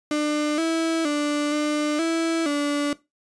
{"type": "tone with pitch steps", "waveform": "35% pulse", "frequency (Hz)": [299.1, 326.9, 294.1, 299, 328.9, 289.7], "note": ["D4", "E4", "D4", "D4", "E4", "D4"], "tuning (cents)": [32, -14, 3, 31, -4, -24], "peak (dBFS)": -19, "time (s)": [0.11, 2.93], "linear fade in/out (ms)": 2, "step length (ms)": 470, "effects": ["noise-tail reverb RT60 0.2 s tail -17 dB re dry", "resampled to 22050 Hz"]}